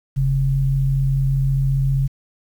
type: tone pair together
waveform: sine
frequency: 40.22 / 135.3 Hz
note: E1 / C#3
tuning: -42 / -42 cents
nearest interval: octave + major sixth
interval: 2100 cents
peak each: -22 / -16 dBFS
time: 0.16-2.08 s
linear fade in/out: 20 ms
effects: 8-bit